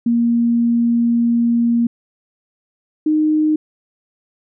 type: tone pair in turn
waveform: sine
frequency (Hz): 235 / 307.9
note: A#3 / D#4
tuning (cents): +14 / -18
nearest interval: perfect fourth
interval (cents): 468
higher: second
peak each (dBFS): -12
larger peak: neither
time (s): 0.06-1.87 / 3.06-3.56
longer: first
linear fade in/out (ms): 5
effects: none